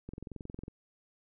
click train, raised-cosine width 3 ms, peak -29 dBFS, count 14, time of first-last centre 0.09-0.681 s, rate 22 Hz, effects none

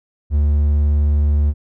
triangle tone, 73.42 Hz, D2, in tune, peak -10 dBFS, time 0.3-1.54 s, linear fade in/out 50 ms, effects none

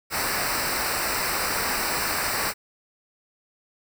pink noise with comb filter, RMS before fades -26 dBFS, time 0.1-2.54 s, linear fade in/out 50 ms, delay 0.3 ms, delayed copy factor -0.8, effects none

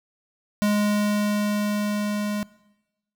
square tone with level ramp, 207.7 Hz, G#3, in tune, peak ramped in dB -19 to -25 dBFS, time 0.62-2.43 s, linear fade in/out 0 ms, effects noise-tail reverb RT60 1.0 s tail -21 dB re dry

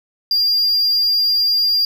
triangle tone, 4797 Hz, D8, 36 cents sharp, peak -12 dBFS, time 0.31-1.85 s, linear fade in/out 2 ms, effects none

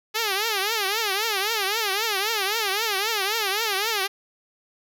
5% pulse tone with vibrato, 417.9 Hz, G#4, 11 cents sharp, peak -11 dBFS, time 0.14-4.08 s, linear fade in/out 20 ms, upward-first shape triangle, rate 3.8 Hz, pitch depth 200 cents each way, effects none

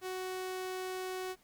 sawtooth tone, 371.7 Hz, F#4, 8 cents sharp, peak -33 dBFS, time 0.01-1.36 s, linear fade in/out 50 ms, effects pink hiss -67 dBFS RMS until 1.43 s

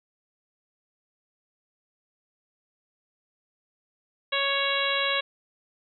harmonic tone, 555 Hz, C#5, 2 cents sharp, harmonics 1 / 2 / 3 / 4 / 5 / 6 / 7, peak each -31 / -31 / -31 / -31 / -31 / -31 / -31 dBFS, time 4.32-5.21 s, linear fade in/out 10 ms, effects none

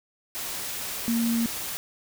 sine tone in noise, 231.7 Hz, A#3, 10 cents flat, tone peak -22 dBFS, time 1.08-1.46 s, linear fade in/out 0 ms, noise white, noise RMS -33 dBFS, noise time 0.35-1.77 s, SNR +8 dB, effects none

